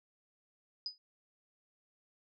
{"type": "tone with exponential decay", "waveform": "sine", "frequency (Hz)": 4978, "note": "D#8", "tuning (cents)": 0, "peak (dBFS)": -32, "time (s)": [0.86, 0.98], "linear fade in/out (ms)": 1, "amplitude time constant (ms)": 25, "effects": []}